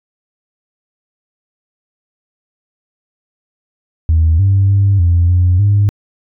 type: tone with pitch steps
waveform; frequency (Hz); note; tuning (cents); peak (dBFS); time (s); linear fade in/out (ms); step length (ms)
sine; 80.4 / 97.9 / 99.3 / 86.2 / 89.7 / 101.9; E2 / G2 / G2 / F2 / F2 / G#2; -43 / -2 / +23 / -22 / +47 / -32; -6; 4.09-5.89; 0; 300
effects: tanh soft clip ceiling -4 dBFS